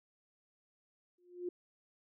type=tone with exponential growth; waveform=sine; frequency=355.3 Hz; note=F4; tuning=30 cents sharp; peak=-33 dBFS; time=1.18-1.49 s; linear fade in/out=5 ms; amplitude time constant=67 ms; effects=none